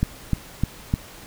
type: click train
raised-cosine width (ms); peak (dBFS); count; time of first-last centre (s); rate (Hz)
5; -7; 4; 0.03-0.939; 3.3
effects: pink hiss -43 dBFS RMS until 1.26 s